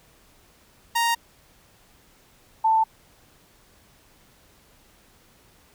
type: tone pair in turn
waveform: sawtooth / sine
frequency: 932.3 / 886.4 Hz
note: A#5 / A5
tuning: 0 / +13 cents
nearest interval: minor second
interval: 87 cents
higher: first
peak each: -16 dBFS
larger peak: neither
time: 0.95-1.15 / 2.64-2.84 s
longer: neither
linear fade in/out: 10 ms
effects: pink hiss -57 dBFS RMS until 5.74 s